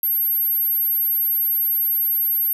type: tone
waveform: sine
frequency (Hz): 12590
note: G9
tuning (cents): +6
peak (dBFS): -17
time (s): 0.03-2.53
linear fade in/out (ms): 2
effects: 9-bit